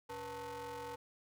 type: ring-modulated tone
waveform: 40% pulse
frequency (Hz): 202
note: G#3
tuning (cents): -48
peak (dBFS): -39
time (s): 0.09-0.96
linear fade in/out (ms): 10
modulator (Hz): 685
effects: none